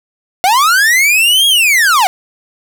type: linear two-way sweep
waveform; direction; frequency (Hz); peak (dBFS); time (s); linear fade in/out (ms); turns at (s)
45% pulse; up then down; 698.5 to 3322 to 698.5; -7; 0.44-2.07; 0; 1.47
effects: none